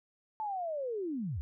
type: linear sweep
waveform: sine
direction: down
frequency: 885 to 61 Hz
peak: -33 dBFS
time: 0.4-1.41 s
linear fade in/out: 0 ms
effects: none